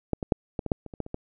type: clicks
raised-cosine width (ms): 2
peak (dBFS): -11 / -17 / -6 / -15 / -18 / -8 / -26 / -27 / -16 / -26 / -18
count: 11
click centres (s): 0.133 / 0.228 / 0.322 / 0.592 / 0.663 / 0.718 / 0.863 / 0.938 / 1.003 / 1.064 / 1.144
effects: none